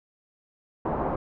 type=low-pass noise; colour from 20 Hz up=white; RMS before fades=-28 dBFS; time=0.85-1.16 s; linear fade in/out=5 ms; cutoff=940 Hz; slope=24 dB/octave; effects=none